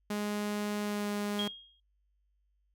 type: tone with pitch glide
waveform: sawtooth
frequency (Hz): 207.7 to 205.8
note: G#3 to G#3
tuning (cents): 0 to -16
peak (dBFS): -28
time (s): 0.1-1.48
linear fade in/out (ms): 5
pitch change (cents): -16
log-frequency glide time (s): 0.81-1.09
type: tone with exponential decay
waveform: sine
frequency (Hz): 3256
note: G#7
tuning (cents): -35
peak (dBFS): -30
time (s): 1.39-1.8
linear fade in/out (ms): 2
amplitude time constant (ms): 89
effects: noise-tail reverb RT60 0.2 s tail -25 dB re dry + added 50 Hz sine -70 dBFS peak until 2.74 s